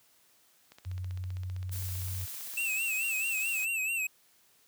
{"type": "click train", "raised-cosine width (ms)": 0.2, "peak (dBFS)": -33, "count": 30, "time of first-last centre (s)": [0.72, 2.603], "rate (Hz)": 15.4}
{"type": "tone with pitch glide", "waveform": "sine", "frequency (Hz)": [91.5, 92.46], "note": ["F#2", "F#2"], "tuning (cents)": [-19, -1], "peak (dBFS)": -33, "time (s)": [0.85, 2.26], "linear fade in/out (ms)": 20, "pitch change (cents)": 18, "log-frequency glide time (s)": [1.09, 1.86]}
{"type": "noise", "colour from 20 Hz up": "blue", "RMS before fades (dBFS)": -41, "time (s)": [1.71, 3.66], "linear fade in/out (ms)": 20}
{"type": "tone with vibrato", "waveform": "square", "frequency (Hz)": 2637, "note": "E7", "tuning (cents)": 0, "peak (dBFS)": -30, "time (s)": [2.57, 4.07], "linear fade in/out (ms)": 5, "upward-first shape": "sine", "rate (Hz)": 4.6, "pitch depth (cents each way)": 82}
{"effects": ["white hiss -65 dBFS RMS until 4.67 s", "high-pass 60 Hz 12 dB/octave"]}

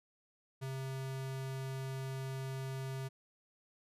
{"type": "tone", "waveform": "square", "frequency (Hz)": 133.2, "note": "C3", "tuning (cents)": 31, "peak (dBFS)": -39, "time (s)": [0.61, 3.09], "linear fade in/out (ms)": 20, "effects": ["resampled to 32000 Hz"]}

